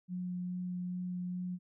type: tone with vibrato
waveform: sine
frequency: 180 Hz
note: F#3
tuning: 47 cents flat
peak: -35 dBFS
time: 0.08-1.59 s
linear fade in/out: 50 ms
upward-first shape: sine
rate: 2.4 Hz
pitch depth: 8 cents each way
effects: none